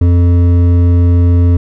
triangle tone with hard clipping, 87.31 Hz, F2, in tune, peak -7 dBFS, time 0.01-1.57 s, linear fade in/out 5 ms, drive 13 dB, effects none

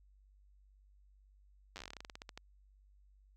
slowing click train, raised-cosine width 0.2 ms, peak -29 dBFS, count 19, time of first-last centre 1.76-2.376 s, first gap 9 ms, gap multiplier 1.14, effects added 49 Hz sine -62 dBFS peak until 3.36 s

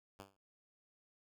5% pulse tone with exponential decay, 98 Hz, G2, in tune, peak -36 dBFS, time 0.19-0.37 s, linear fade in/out 5 ms, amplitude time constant 38 ms, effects none

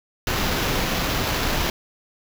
pink noise with sample-and-hold, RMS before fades -23 dBFS, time 0.27-1.7 s, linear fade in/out 2 ms, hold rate 8820 Hz, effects none

